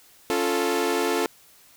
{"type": "chord", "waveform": "sawtooth", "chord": "Db augmented", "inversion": "none", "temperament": "equal", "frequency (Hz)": [277.2, 349.2, 440], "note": ["Db4", "F4", "A4"], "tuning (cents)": [0, 0, 0], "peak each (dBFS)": [-25, -22, -21], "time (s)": [0.3, 1.26], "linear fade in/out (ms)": 0, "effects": ["white hiss -54 dBFS RMS until 1.76 s"]}